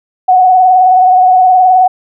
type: tone with vibrato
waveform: sine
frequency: 740 Hz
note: F#5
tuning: in tune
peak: -3 dBFS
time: 0.28-1.88 s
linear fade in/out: 10 ms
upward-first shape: triangle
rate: 19 Hz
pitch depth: 46 cents each way
effects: none